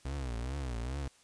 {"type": "tone with vibrato", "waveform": "35% pulse", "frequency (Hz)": 63.6, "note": "C2", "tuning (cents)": -48, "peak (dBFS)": -33, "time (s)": [0.05, 1.08], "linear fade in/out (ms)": 5, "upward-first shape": "triangle", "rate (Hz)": 2.4, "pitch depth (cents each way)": 230, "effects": ["white hiss -63 dBFS RMS until 1.23 s", "resampled to 22050 Hz"]}